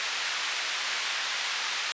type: band-pass noise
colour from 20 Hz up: pink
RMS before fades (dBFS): -31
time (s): 0-1.92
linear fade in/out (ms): 0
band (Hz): 1600 to 4900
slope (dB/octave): 12
effects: resampled to 16000 Hz